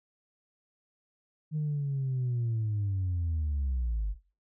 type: linear sweep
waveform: sine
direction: down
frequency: 155.5 to 46.99 Hz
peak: -26 dBFS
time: 1.51-4.16 s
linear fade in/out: 50 ms
effects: noise-tail reverb RT60 0.3 s tail -17 dB re dry + tanh soft clip ceiling -25 dBFS